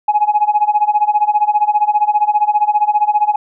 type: tone with tremolo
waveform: sine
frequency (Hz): 839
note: G#5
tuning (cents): +17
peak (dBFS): -6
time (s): 0.08-3.36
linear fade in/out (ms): 5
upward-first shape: sine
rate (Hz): 15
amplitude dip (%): 90
effects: tanh soft clip ceiling -4 dBFS